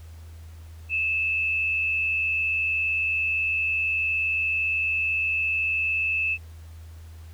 sine tone with frequency modulation, 2612 Hz, E7, 17 cents flat, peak -22 dBFS, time 0.89-6.38 s, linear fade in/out 50 ms, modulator 97.7 Hz, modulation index 0.55, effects added 81 Hz sine -40 dBFS peak until 7.33 s + pink hiss -56 dBFS RMS until 7.33 s

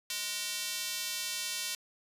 square tone with high-pass filter, 207.7 Hz, G#3, in tune, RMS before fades -36 dBFS, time 0.1-1.75 s, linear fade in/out 2 ms, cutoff 3500 Hz, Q 0.88, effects resampled to 32000 Hz

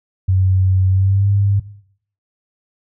sine tone with pitch glide, 94 to 100.17 Hz, F#2 to G2, +28 to +38 cents, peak -11 dBFS, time 0.28-1.6 s, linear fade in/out 10 ms, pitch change +110 cents, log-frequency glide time 0.89-1.29 s, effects noise-tail reverb RT60 0.6 s tail -17 dB re dry

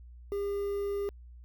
triangle tone with quantisation, 402.8 Hz, G4, 47 cents sharp, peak -28 dBFS, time 0.32-1.09 s, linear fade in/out 0 ms, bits 9, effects added 60 Hz sine -47 dBFS peak until 1.44 s

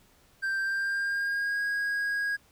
triangle tone with pitch glide, 1573 to 1642.6 Hz, G6 to G#6, +6 to -20 cents, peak -25 dBFS, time 0.42-2.37 s, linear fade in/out 20 ms, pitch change +74 cents, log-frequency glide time 0.59-1.63 s, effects pink hiss -62 dBFS RMS until 2.51 s

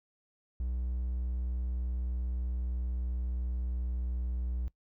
triangle tone with pitch glide, 61.74 to 61.31 Hz, B1 to B1, 0 to -12 cents, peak -29 dBFS, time 0.6-4.68 s, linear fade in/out 0 ms, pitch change -12 cents, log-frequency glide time 1.04-4.45 s, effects noise-tail reverb RT60 0.1 s tail -21 dB re dry

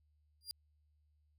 sawtooth tone with exponential growth, 4800 Hz, D8, 37 cents sharp, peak -34 dBFS, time 0.41-0.51 s, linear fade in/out 0 ms, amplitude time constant 21 ms, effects added 75 Hz sine -70 dBFS peak until 1.38 s

